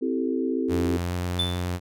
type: chord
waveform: sine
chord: A minor seventh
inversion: first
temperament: equal with one note detuned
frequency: 261.6 / 329.6 / 386.6 / 440 Hz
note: C4 / E4 / G4 / A4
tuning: 0 / 0 / -24 / 0 cents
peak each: -26 / -29 / -30 / -31 dBFS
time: 0.01-0.98 s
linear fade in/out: 20 ms
type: tone with pitch glide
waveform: sawtooth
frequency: 87.31 to 89.04 Hz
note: F2 to F2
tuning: 0 to +34 cents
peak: -22 dBFS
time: 0.68-1.8 s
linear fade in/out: 50 ms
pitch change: +34 cents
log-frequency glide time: 1.05-1.12 s
type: tone with exponential decay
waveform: triangle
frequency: 3520 Hz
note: A7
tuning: in tune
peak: -19 dBFS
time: 1.39-1.7 s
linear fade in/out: 5 ms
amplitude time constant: 66 ms
effects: none